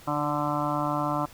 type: harmonic tone with a mistuned harmonic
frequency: 147.3 Hz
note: D3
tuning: 6 cents sharp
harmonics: 1 / 2 / 4 / 5 / 6 / 7 / 8 / 9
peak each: -33 / -31 / -33 / -33 / -35 / -31 / -35 / -35 dBFS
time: 0.07-1.26 s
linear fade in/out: 10 ms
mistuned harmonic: 2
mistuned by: +15 cents
effects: pink hiss -50 dBFS RMS until 1.33 s